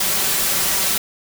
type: noise with comb filter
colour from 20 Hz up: white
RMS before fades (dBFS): -19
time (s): 0-0.98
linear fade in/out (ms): 5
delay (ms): 5.2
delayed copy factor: +0.5
effects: none